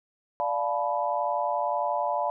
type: chord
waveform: sine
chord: B half-diminished seventh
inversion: first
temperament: equal with one note detuned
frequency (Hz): 587.3 / 698.5 / 865.9 / 987.8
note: D5 / F5 / A5 / B5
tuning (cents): 0 / 0 / -28 / 0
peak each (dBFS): -30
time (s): 0.4-2.3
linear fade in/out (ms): 0
effects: none